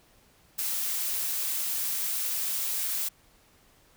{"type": "noise", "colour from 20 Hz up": "blue", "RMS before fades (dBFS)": -30, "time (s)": [0.58, 3.09], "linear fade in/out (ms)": 10, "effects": ["pink hiss -61 dBFS RMS until 3.96 s"]}